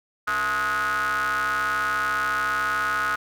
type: ring-modulated tone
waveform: square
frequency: 99.5 Hz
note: G2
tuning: 26 cents sharp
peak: -20 dBFS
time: 0.27-3.16 s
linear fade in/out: 10 ms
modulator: 1360 Hz
effects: none